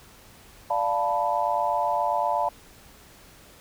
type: chord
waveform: sine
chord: B half-diminished seventh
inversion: first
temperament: equal with one note detuned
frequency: 587.3 / 696.4 / 880 / 987.8 Hz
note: D5 / F5 / A5 / B5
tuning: 0 / -5 / 0 / 0 cents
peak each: -29 / -27 / -26 / -28 dBFS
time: 0.7-2.49 s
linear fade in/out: 5 ms
effects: pink hiss -51 dBFS RMS until 3.6 s